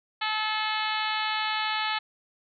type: harmonic tone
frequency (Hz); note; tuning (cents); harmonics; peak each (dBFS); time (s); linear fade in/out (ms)
432.3; A4; -31; 2 / 3 / 4 / 5 / 6 / 7 / 8 / 9 / 10; -31 / -33 / -34 / -35 / -36 / -36 / -37 / -38 / -38; 0.21-1.99; 10
effects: none